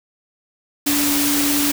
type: tone in noise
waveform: sine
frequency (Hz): 288.3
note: D4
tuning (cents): -32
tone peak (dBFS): -19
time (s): 0.86-1.72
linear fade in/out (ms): 10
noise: white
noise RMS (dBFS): -20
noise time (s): 0.86-1.72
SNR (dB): -2
effects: none

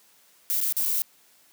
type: noise with dropouts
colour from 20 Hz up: violet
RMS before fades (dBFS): -25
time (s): 0.5-1.02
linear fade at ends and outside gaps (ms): 0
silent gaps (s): 0.604-0.613 / 0.725-0.767 / 0.853-0.857
effects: white hiss -59 dBFS RMS until 1.52 s + high-pass 150 Hz 12 dB/octave

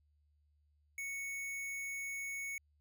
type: tone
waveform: square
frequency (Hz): 2217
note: C#7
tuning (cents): 0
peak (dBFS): -40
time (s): 0.98-2.58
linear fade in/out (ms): 2
effects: added 74 Hz sine -70 dBFS peak until 2.8 s

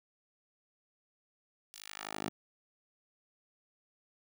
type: tone with high-pass filter sweep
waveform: 10% pulse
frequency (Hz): 51.91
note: G#1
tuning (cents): 0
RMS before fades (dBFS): -43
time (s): 1.74-2.29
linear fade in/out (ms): 0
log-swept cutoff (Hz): 5000 to 230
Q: 0.81
effects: none

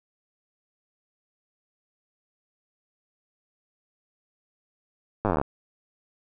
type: slowing click train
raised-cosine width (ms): 1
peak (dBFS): -10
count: 15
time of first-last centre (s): 5.25-5.415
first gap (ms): 9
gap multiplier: 1.04
effects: none

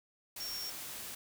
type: tone in noise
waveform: sine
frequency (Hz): 5520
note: F8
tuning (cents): -21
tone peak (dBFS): -39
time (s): 0.4-0.7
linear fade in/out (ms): 5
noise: white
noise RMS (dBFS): -44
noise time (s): 0.36-1.15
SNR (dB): +2
effects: none

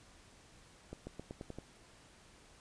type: accelerating click train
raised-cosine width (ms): 2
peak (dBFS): -30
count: 7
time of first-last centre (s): 0.93-1.586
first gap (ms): 140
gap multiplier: 0.9
effects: pink hiss -61 dBFS RMS until 2.6 s + resampled to 22050 Hz

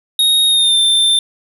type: tone with pitch glide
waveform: square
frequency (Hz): 3743 to 3572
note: A#7 to A7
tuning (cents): +6 to +25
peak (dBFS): -10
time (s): 0.19-1.19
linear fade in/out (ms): 2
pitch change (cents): -81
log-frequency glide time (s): 0.47-0.78
effects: none

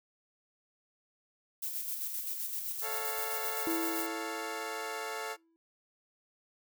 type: noise with tremolo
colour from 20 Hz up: violet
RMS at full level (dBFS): -36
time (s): 1.62-4.07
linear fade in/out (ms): 10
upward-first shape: square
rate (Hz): 7.7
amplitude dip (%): 35
type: chord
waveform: 15% pulse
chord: A augmented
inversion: none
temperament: equal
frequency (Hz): 440 / 554.4 / 698.5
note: A4 / C#5 / E#5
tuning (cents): 0 / 0 / 0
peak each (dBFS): -32 / -37 / -36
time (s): 2.81-5.37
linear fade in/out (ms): 50
type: tone with exponential decay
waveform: triangle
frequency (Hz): 329.6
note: E4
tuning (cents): 0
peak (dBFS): -28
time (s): 3.67-5.56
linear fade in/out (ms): 0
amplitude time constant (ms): 410
effects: noise-tail reverb RT60 0.2 s tail -24 dB re dry

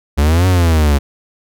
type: exponential two-way sweep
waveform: 45% pulse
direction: up then down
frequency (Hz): 69.1 to 94.1 to 69.1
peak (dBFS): -9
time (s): 0.17-0.99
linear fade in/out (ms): 20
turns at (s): 0.47
effects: none

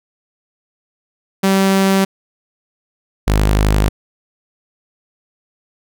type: tone pair in turn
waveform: sawtooth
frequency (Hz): 193.3 / 51.6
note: G3 / G#1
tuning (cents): -24 / -10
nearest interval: octave + major seventh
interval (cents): 2286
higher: first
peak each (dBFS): -7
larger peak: neither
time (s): 1.43-2.05 / 3.27-3.89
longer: neither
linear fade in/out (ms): 10
effects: none

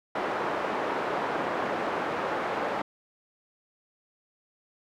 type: band-pass noise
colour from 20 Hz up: pink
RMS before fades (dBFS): -30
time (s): 0.15-2.82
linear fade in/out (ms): 5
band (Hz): 420 to 1300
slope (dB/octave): 12
effects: none

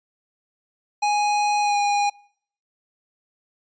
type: tone with pitch glide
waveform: square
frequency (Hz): 830 to 817.6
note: G#5 to G#5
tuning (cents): -1 to -27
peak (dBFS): -19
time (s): 1.02-2.1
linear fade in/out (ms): 10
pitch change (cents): -26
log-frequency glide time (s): 1.61-1.77
effects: noise-tail reverb RT60 0.6 s tail -25 dB re dry + resampled to 16000 Hz

